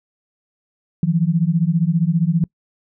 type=beating tone pair; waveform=sine; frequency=160 / 175 Hz; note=D#3 / F3; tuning=+49 / +4 cents; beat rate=15 Hz; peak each=-17 dBFS; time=1.03-2.44 s; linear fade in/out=2 ms; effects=noise-tail reverb RT60 0.1 s tail -25 dB re dry